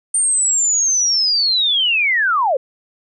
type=linear sweep; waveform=sine; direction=down; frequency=8920 to 487.6 Hz; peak=-13 dBFS; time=0.14-2.57 s; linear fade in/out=5 ms; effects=none